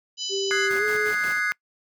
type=harmonic tone; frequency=997 Hz; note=B5; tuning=16 cents sharp; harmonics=3 / 4 / 5 / 6 / 7; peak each=-31 / -36 / -32 / -37 / -37 dBFS; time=0.17-0.7 s; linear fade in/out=50 ms
type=tone with pitch glide; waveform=sine; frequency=392 to 425 Hz; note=G4 to G#4; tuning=0 to +40 cents; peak=-25 dBFS; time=0.29-1.14 s; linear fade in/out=50 ms; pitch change=+140 cents; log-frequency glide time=0.78-0.84 s
type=chord; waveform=triangle; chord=Ab dominant seventh; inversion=second; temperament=equal; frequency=1244.5 / 1480 / 1661.2 / 2093 Hz; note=Eb6 / Gb6 / Ab6 / C7; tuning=0 / 0 / 0 / 0 cents; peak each=-31 / -25 / -25 / -25 dBFS; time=0.51-1.52 s; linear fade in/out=0 ms
type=noise with tremolo; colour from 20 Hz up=pink; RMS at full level=-37 dBFS; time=0.7-1.4 s; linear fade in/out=10 ms; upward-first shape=square; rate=5.6 Hz; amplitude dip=60%
effects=noise-tail reverb RT60 0.1 s tail -24 dB re dry + high-pass 150 Hz 12 dB/octave